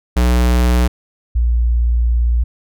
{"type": "tone pair in turn", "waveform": ["square", "sine"], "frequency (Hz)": [60.9, 58.86], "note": ["B1", "A#1"], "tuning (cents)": [-24, 17], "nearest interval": "minor second", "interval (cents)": 59, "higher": "first", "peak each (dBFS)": -11, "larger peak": "neither", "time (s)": [[0.16, 0.88], [1.35, 2.44]], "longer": "second", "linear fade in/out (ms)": 10, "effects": []}